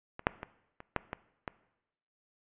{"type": "clicks", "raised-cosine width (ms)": 0.5, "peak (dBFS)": [-26, -8, -23, -30, -13, -20, -20], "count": 7, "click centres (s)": [0.194, 0.269, 0.431, 0.804, 0.963, 1.131, 1.478], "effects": ["noise-tail reverb RT60 0.9 s tail -19 dB re dry", "resampled to 8000 Hz"]}